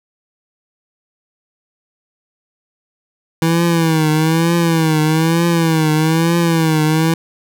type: tone with vibrato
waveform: 25% pulse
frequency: 162.2 Hz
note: E3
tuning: 28 cents flat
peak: -8 dBFS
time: 3.42-7.14 s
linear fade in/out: 2 ms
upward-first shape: triangle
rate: 1.1 Hz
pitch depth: 100 cents each way
effects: none